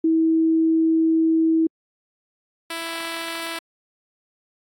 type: tone pair in turn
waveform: sine / 5% pulse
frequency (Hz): 323.4 / 331.5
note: E4 / E4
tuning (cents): -33 / +10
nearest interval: unison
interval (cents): 43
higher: second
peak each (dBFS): -15 / -16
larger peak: first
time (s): 0.04-1.67 / 2.7-3.59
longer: first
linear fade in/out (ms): 5
effects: AAC 64 kbps